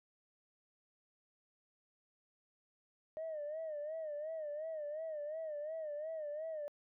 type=tone with vibrato; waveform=sine; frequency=616 Hz; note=D#5; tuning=17 cents flat; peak=-38 dBFS; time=3.17-6.68 s; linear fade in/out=0 ms; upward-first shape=sine; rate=2.8 Hz; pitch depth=95 cents each way; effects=tanh soft clip ceiling -36 dBFS